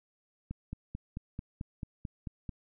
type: click train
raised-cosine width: 5 ms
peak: -25 dBFS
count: 10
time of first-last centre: 0.51-2.492 s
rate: 4.54 Hz
effects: none